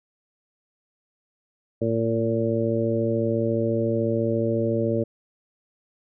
harmonic tone with a mistuned harmonic, 114.1 Hz, A#2, 37 cents flat, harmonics 1 / 2 / 3 / 4 / 5, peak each -27 / -27 / -27 / -27 / -27 dBFS, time 1.81-5.04 s, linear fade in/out 10 ms, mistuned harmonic 1, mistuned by -19 cents, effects none

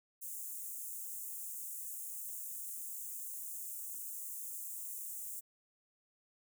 white high-pass noise, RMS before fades -44 dBFS, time 0.21-5.41 s, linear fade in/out 20 ms, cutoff 6900 Hz, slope 48 dB/octave, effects none

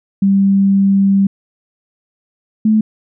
sine tone pair in turn, 196.3 / 216.6 Hz, G3 / A3, +3 / -27 cents, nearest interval major second, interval 170 cents, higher second, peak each -8 dBFS, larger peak neither, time 0.22-1.27 / 2.65-2.81 s, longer first, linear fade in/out 5 ms, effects none

